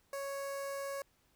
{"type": "tone with notch filter", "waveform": "sawtooth", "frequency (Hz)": 554.4, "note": "C#5", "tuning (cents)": 0, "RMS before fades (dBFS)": -40, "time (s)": [0.13, 1.02], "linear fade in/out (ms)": 2, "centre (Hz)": 3300, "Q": 1.1, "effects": ["pink hiss -72 dBFS RMS until 1.35 s"]}